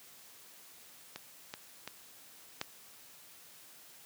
clicks, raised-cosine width 0.2 ms, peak -24 / -23 / -23 / -17 dBFS, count 4, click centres 1.16 / 1.539 / 1.876 / 2.614 s, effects white hiss -56 dBFS RMS until 4.05 s + high-pass 100 Hz 12 dB/octave

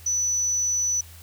sine tone, 5960 Hz, F#8, 12 cents sharp, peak -21 dBFS, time 0.06-1.01 s, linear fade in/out 5 ms, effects added 83 Hz sine -44 dBFS peak until 1.22 s + white hiss -49 dBFS RMS until 1.22 s

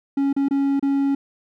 triangle tone with dropouts, 277.2 Hz, C#4, in tune, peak -15 dBFS, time 0.17-1.15 s, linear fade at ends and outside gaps 5 ms, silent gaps 0.329-0.364 / 0.485-0.509 / 0.796-0.826 s, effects none

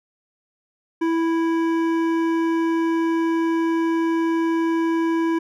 sine tone with hard clipping, 329.6 Hz, E4, in tune, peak -20 dBFS, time 1.01-5.39 s, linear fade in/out 10 ms, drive 12 dB, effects none

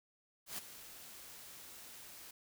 white noise with ADSR envelope, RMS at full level -41 dBFS, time 0.46-2.31 s, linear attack 120 ms, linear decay 15 ms, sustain -12 dB, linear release 5 ms, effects none

